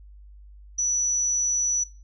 sine tone, 5920 Hz, F#8, in tune, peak -21 dBFS, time 0.78-1.84 s, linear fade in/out 10 ms, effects noise-tail reverb RT60 0.3 s tail -18 dB re dry + added 50 Hz sine -44 dBFS peak until 2.03 s

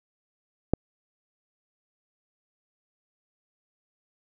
click, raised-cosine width 2 ms, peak -7 dBFS, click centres 0.736 s, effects none

